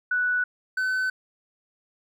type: tone pair in turn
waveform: sine / triangle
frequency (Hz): 1480 / 1516.3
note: F#6 / F#6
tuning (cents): 0 / +42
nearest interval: unison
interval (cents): 42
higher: second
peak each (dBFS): -21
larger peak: neither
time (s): 0.11-0.44 / 0.77-1.1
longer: neither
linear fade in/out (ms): 5
effects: none